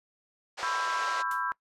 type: band-pass noise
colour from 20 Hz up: pink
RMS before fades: -38 dBFS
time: 0.57-1.23 s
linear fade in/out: 20 ms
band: 530 to 6400 Hz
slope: 24 dB/octave
type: chord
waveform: sine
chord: C# half-diminished seventh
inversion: third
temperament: just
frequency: 997.9 / 1108.7 / 1330.5 / 1596.6 Hz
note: B5 / C#6 / E6 / G6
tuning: +18 / 0 / +16 / +31 cents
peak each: -33 / -37 / -33 / -34 dBFS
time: 0.63-1.52 s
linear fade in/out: 0 ms
type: noise with exponential decay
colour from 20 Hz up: white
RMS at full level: -42 dBFS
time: 1.31-1.46 s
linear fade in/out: 2 ms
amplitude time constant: 31 ms
effects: noise-tail reverb RT60 0.1 s tail -22 dB re dry + resampled to 32000 Hz